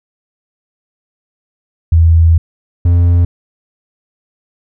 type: tone pair in turn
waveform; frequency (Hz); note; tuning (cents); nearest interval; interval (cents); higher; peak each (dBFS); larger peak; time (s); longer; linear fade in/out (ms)
sine / triangle; 82.41 / 86.83; E2 / F2; 0 / -9; minor second; 91; second; -4; neither; 1.92-2.38 / 2.85-3.25; first; 5
effects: none